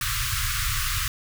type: band-stop noise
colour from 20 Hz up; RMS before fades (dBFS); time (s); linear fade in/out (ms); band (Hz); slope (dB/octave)
pink; -26; 0.01-1.08; 2; 130 to 1100; 96
effects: none